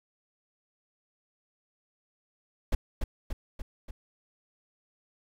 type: noise with echo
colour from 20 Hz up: brown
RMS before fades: -23 dBFS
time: 2.72-2.75 s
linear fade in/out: 5 ms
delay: 290 ms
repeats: 4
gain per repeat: -4 dB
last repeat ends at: 3.91 s
effects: none